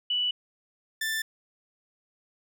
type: tone pair in turn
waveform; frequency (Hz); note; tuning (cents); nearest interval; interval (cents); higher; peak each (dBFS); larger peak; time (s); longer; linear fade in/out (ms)
sine / sawtooth; 2960 / 1770.4; F#7 / A6; 0 / +10; major sixth; 890; first; -24; neither; 0.1-0.31 / 1.01-1.22; neither; 5
effects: none